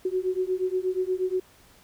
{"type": "beating tone pair", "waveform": "sine", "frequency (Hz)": [366.5, 374.9], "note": ["F#4", "F#4"], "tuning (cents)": [-16, 23], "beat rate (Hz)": 8.4, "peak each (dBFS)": [-27, -27], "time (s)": [0.05, 1.4], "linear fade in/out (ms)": 5, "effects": ["pink hiss -56 dBFS RMS until 1.83 s"]}